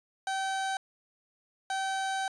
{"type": "tone pair in turn", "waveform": "30% pulse", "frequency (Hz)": [771, 771], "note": ["G5", "G5"], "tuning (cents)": [-29, -29], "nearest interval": "unison", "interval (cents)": 0, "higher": "neither", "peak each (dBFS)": -27, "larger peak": "neither", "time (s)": [[0.27, 0.77], [1.7, 2.28]], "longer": "second", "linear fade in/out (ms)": 2, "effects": ["resampled to 22050 Hz"]}